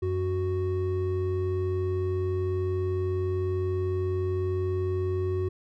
triangle tone pair together, 92.1 / 370 Hz, F#2 / F#4, -7 / 0 cents, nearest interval 2 octaves, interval 2407 cents, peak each -26 dBFS, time 0.02-5.49 s, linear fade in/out 10 ms, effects none

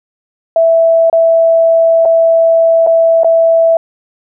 sine tone with dropouts, 659.3 Hz, E5, in tune, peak -5 dBFS, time 0.56-3.77 s, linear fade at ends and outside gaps 2 ms, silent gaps 1.099-1.128 / 2.052-2.056 / 2.865-2.871 / 3.234-3.245 s, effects none

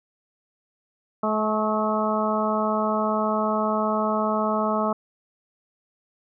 harmonic tone with a mistuned harmonic, 214.8 Hz, A3, 41 cents flat, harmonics 1 / 2 / 3 / 4 / 5 / 6, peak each -26 / -30 / -26 / -30 / -28 / -29 dBFS, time 1.23-4.93 s, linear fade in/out 5 ms, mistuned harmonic 5, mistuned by +29 cents, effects none

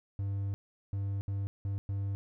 triangle tone bursts at uneven times, 99.1 Hz, G2, 19 cents sharp, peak -29 dBFS, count 5, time 0.19-0.54 / 0.93-1.21 / 1.28-1.47 / 1.65-1.78 / 1.89-2.15 s, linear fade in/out 0 ms, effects none

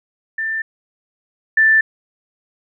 sine tone pair in turn, 1782 / 1767.6 Hz, A6 / A6, +22 / +7 cents, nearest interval unison, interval 15 cents, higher first, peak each -19 / -9 dBFS, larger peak second, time 0.38-0.62 / 1.57-1.81 s, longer neither, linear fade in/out 5 ms, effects none

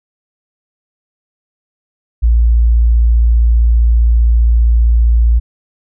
sine tone, 57.6 Hz, A#1, 20 cents flat, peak -6 dBFS, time 2.22-5.4 s, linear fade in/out 20 ms, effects none

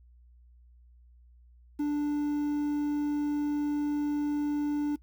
triangle tone with quantisation, 293.7 Hz, D4, in tune, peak -24 dBFS, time 1.79-4.96 s, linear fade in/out 10 ms, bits 9, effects noise-tail reverb RT60 0.1 s tail -21 dB re dry + added 60 Hz sine -54 dBFS peak until 5.02 s

